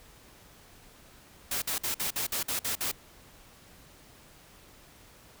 white noise bursts, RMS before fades -31 dBFS, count 9, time 1.51-2.916 s, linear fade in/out 5 ms, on 110 ms, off 52 ms, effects pink hiss -55 dBFS RMS until 5.4 s

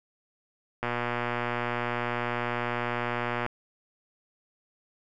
click train, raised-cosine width 0.5 ms, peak -14 dBFS, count 317, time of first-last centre 0.83-3.463 s, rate 120 Hz, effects none

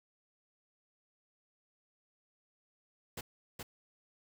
pink noise with echo, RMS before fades -42 dBFS, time 3.17-3.21 s, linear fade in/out 5 ms, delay 420 ms, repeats 1, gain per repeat -2 dB, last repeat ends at 3.63 s, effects none

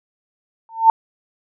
sine tone with exponential growth, 901 Hz, A5, 41 cents sharp, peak -3 dBFS, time 0.69-0.9 s, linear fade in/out 1 ms, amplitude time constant 44 ms, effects none

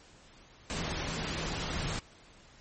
sine tone in noise, 161.5 Hz, E3, 35 cents flat, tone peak -42 dBFS, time 0.7-1.99 s, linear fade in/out 0 ms, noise pink, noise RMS -35 dBFS, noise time 0.7-1.99 s, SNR -10 dB, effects pink hiss -57 dBFS RMS until 2.6 s + MP3 32 kbps

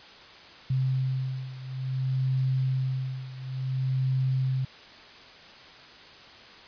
sine beating tone pair, 130.81 / 131.38 Hz, C3 / C3, 0 / +7 cents, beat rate 0.57 Hz, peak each -27 / -30 dBFS, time 0.7-4.65 s, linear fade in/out 5 ms, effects white hiss -48 dBFS RMS until 6.67 s + resampled to 11025 Hz

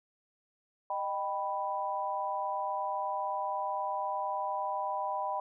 sine chord, Eb augmented, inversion none, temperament equal with one note detuned, 615.1 / 784 / 987.8 Hz, Eb5 / G5 / B5, -20 / 0 / 0 cents, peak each -38 / -35 / -34 dBFS, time 0.9-5.4 s, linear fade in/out 2 ms, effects none

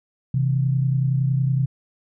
sine tone pair together, 130.81 / 161.58 Hz, C3 / E3, 0 / -34 cents, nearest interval major third, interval 366 cents, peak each -18 / -25 dBFS, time 0.34-1.66 s, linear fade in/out 5 ms, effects none

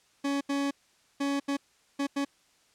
40% pulse tone bursts at uneven times, 280 Hz, C#4, 18 cents sharp, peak -26 dBFS, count 6, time 0.24-0.41 / 0.49-0.71 / 1.2-1.4 / 1.48-1.57 / 1.99-2.07 / 2.16-2.25 s, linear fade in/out 10 ms, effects white hiss -65 dBFS RMS until 2.74 s + low-pass 8000 Hz 12 dB/octave

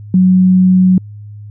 sine tone, 185 Hz, F#3, in tune, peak -5 dBFS, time 0.14-0.98 s, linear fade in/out 2 ms, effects added 104 Hz sine -28 dBFS peak until 1.5 s

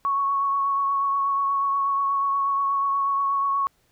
sine tone with vibrato, 1108.7 Hz, C#6, in tune, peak -20 dBFS, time 0.05-3.67 s, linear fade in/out 0 ms, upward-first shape triangle, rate 8.3 Hz, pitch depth 20 cents each way, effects pink hiss -65 dBFS RMS until 3.91 s

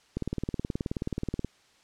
click train, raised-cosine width 3 ms, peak -17 dBFS, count 25, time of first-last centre 0.17-1.447 s, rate 18.8 Hz, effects white hiss -62 dBFS RMS until 1.83 s + low-pass 6000 Hz 12 dB/octave

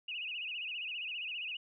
sine tone with vibrato, 2700 Hz, E7, 41 cents sharp, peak -37 dBFS, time 0.08-1.57 s, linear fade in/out 5 ms, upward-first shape sine, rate 15 Hz, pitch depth 150 cents each way, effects none

